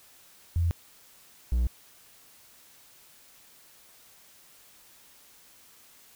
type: tone pair in turn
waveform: sine / triangle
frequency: 85 / 60.1 Hz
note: F2 / B1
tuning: -46 / -46 cents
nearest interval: tritone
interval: 600 cents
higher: first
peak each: -22 / -20 dBFS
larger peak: second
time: 0.56-0.71 / 1.52-1.67 s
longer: neither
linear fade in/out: 0 ms
effects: white hiss -56 dBFS RMS until 6.15 s